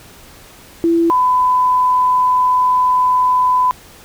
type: tone pair in turn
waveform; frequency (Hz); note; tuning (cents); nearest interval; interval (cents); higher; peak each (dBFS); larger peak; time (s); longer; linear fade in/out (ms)
sine; 335 / 1003.9; E4 / B5; +28 / +28; octave + perfect fifth; 1900; second; -10; neither; 0.84-1.1 / 1.1-3.71; second; 0
effects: pink hiss -41 dBFS RMS until 4.04 s